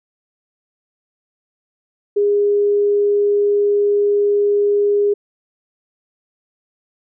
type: tone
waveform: sine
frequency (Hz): 409.2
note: G#4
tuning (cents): -26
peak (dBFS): -12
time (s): 2.16-5.14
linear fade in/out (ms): 10
effects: none